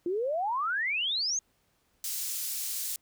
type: exponential sweep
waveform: sine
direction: up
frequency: 334.5 to 6650 Hz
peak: -27 dBFS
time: 0.06-1.39 s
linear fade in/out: 2 ms
type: high-pass noise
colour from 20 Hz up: pink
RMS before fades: -34 dBFS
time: 2.04-2.96 s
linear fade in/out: 2 ms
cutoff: 6500 Hz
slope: 12 dB/octave
effects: pink hiss -71 dBFS RMS until 3.01 s